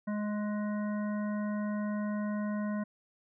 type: harmonic tone with a mistuned harmonic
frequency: 208.8 Hz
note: G#3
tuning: 10 cents sharp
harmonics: 1 / 3 / 5 / 7 / 9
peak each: -31 / -41 / -45 / -48 / -50 dBFS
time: 0.07-2.84 s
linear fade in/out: 10 ms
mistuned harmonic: 7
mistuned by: +21 cents
effects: none